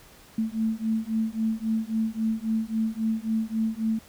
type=beating tone pair; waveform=sine; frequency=220 / 223.7 Hz; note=A3 / A3; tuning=0 / +29 cents; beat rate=3.7 Hz; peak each=-27 dBFS; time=0.38-3.99 s; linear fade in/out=5 ms; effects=pink hiss -52 dBFS RMS until 4.08 s